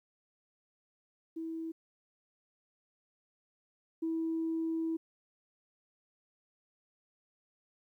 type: tone pair in turn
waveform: sine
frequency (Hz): 325.6 / 325.6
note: E4 / E4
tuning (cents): -21 / -21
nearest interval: unison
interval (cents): 0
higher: neither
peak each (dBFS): -36 / -30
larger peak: second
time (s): 1.36-1.72 / 4.02-4.97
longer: second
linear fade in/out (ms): 10
effects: tanh soft clip ceiling -26 dBFS + 12-bit